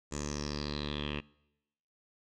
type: tone with low-pass filter sweep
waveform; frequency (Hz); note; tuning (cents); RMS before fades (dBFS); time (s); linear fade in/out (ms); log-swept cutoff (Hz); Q
10% pulse; 73.42; D2; 0; -37; 0.11-1.21; 20; 7300 to 2800; 7.3
effects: noise-tail reverb RT60 0.9 s tail -24 dB re dry